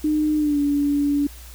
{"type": "tone with pitch glide", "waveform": "sine", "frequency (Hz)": [304.5, 287.4], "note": ["D#4", "D4"], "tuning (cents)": [-37, -37], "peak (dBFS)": -17, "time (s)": [0.04, 1.27], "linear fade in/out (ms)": 5, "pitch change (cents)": -100, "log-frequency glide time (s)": [0.37, 0.59], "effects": ["added 60 Hz sine -39 dBFS peak until 1.54 s", "white hiss -45 dBFS RMS until 1.54 s"]}